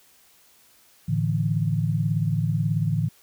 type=chord; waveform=sine; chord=A suspended fourth; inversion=none; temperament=just; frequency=110 / 146.67 / 165 Hz; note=A2 / D3 / E3; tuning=0 / -2 / +2 cents; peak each=-25 dBFS; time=1.08-3.09 s; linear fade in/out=10 ms; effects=white hiss -57 dBFS RMS until 3.22 s